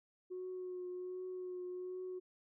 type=tone with vibrato; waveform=sine; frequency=365 Hz; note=F#4; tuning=24 cents flat; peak=-40 dBFS; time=0.3-2.2 s; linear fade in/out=20 ms; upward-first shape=triangle; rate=1.3 Hz; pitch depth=23 cents each way; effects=tanh soft clip ceiling -37 dBFS